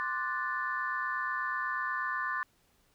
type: chord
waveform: sine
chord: D dominant seventh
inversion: third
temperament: equal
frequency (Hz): 1046.5 / 1174.7 / 1480 / 1760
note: C6 / D6 / F#6 / A6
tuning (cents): 0 / 0 / 0 / 0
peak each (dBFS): -36 / -37 / -38 / -34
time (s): 0-2.43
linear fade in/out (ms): 0
effects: tanh soft clip ceiling -20 dBFS + pink hiss -69 dBFS RMS until 2.94 s